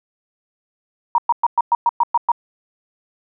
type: tone bursts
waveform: sine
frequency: 945 Hz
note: A#5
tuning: 23 cents sharp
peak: -11 dBFS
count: 9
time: 1.15-2.318 s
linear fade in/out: 2 ms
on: 32 ms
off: 110 ms
effects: none